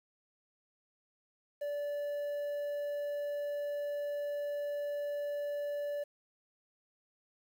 triangle tone with quantisation, 580 Hz, D5, 22 cents flat, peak -32 dBFS, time 1.61-6.04 s, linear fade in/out 10 ms, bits 10, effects none

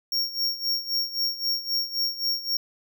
square tone with tremolo, 5530 Hz, F8, 18 cents flat, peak -22 dBFS, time 0.12-2.57 s, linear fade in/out 2 ms, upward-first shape sine, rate 3.8 Hz, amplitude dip 80%, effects none

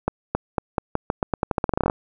accelerating click train, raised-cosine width 1 ms, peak -6 dBFS, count 20, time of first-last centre 0.08-1.899 s, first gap 270 ms, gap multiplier 0.86, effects none

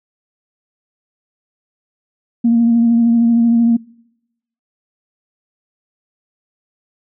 sine tone with vibrato, 233.1 Hz, A#3, in tune, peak -8 dBFS, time 2.44-3.77 s, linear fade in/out 10 ms, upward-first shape triangle, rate 13 Hz, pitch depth 28 cents each way, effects noise-tail reverb RT60 0.9 s tail -26 dB re dry + tanh soft clip ceiling -4 dBFS

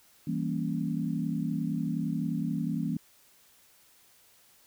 sine chord, E diminished seventh, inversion none, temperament equal, 164.81 / 196 / 233.1 / 277.2 Hz, E3 / G3 / Bb3 / Db4, 0 / 0 / 0 / 0 cents, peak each -32 / -35 / -33 / -35 dBFS, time 0.27-2.97 s, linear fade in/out 5 ms, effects white hiss -61 dBFS RMS until 4.66 s

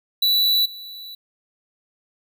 square tone with level steps, 3951 Hz, B7, in tune, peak -16 / -35 dBFS, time 0.22-1.15 s, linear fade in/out 5 ms, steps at 0.65 s, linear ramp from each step 10 ms, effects none

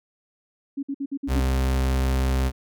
sine tone bursts, 277.5 Hz, C#4, 2 cents sharp, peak -25 dBFS, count 6, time 0.77-1.405 s, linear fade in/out 10 ms, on 60 ms, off 55 ms
40% pulse tone, 65.41 Hz, C2, in tune, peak -19 dBFS, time 1.27-2.52 s, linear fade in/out 50 ms
effects none

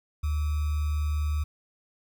sine tone with sample-and-hold, 75 Hz, D2, 37 cents sharp, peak -24 dBFS, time 0.23-1.44 s, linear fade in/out 10 ms, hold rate 1225 Hz, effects none

